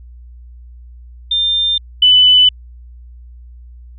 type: tone pair in turn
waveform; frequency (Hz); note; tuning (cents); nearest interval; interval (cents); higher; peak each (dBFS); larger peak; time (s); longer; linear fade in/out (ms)
sine; 3600 / 2997; A7 / F#7; +39 / +22; minor third; 317; first; -12 / -5; second; 1.31-1.78 / 2.02-2.49; neither; 5
effects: added 60 Hz sine -34 dBFS peak until 3.98 s